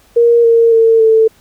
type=tone with pitch steps; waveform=sine; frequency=470 / 461.1 / 452.4 / 443.9 Hz; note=A#4 / A#4 / A4 / A4; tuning=+14 / -19 / +48 / +15 cents; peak=-5 dBFS; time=0.16-1.28 s; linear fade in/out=10 ms; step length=280 ms; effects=pink hiss -49 dBFS RMS until 1.4 s